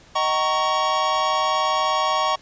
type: chord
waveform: square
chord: D# minor seventh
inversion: none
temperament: equal with one note detuned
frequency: 622.3 / 759.5 / 932.3 / 1108.7 Hz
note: D#5 / F#5 / A#5 / C#6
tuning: 0 / +45 / 0 / 0 cents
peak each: -27 / -27 / -27 / -22 dBFS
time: 0.15-2.36 s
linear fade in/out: 10 ms
effects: pink hiss -50 dBFS RMS until 2.41 s + resampled to 16000 Hz